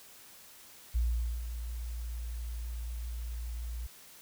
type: tone with ADSR envelope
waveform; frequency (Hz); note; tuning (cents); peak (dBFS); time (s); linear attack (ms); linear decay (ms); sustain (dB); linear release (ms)
sine; 58.27; A#1; 0; -25; 0.94-3.87; 19; 460; -10; 8
effects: white hiss -54 dBFS RMS until 4.21 s